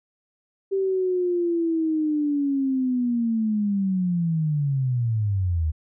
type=linear sweep; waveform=sine; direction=down; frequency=391.6 to 75.1 Hz; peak=-20 dBFS; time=0.71-5.72 s; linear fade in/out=20 ms; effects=none